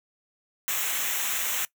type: noise with comb filter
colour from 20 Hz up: white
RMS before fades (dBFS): -28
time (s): 0.68-1.65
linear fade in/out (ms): 0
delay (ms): 0.21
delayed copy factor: -0.75
effects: noise-tail reverb RT60 0.1 s tail -21 dB re dry